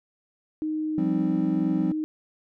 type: tone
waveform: sine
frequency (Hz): 310.1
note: D#4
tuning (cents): -6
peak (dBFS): -25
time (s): 0.62-2.04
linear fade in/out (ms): 0
type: chord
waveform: triangle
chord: F suspended second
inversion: none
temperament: just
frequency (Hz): 174.61 / 196.44 / 261.9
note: F3 / G3 / C4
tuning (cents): 0 / +4 / +2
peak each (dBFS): -26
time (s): 0.98-1.92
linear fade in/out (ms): 2
effects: none